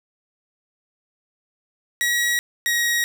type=tone pair in turn; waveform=sawtooth; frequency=1913 / 1894.3 Hz; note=A#6 / A#6; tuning=+44 / +27 cents; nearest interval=unison; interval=17 cents; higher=first; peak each=-15 dBFS; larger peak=neither; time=2.01-2.39 / 2.66-3.04 s; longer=neither; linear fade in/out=0 ms; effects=none